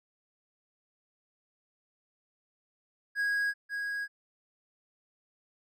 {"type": "tone with echo", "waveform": "triangle", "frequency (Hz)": 1648, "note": "G#6", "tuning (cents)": -14, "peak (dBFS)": -25, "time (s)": [3.15, 3.54], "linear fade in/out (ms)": 50, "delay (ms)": 540, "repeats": 1, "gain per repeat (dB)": -5, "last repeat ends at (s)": 4.08, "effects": []}